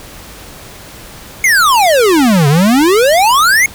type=exponential two-way sweep; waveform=square; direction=down then up; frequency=2217 to 136.4 to 2217 Hz; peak=-7 dBFS; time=1.44-3.66 s; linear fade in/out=2 ms; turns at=2.48 s; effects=pink hiss -33 dBFS RMS until 3.74 s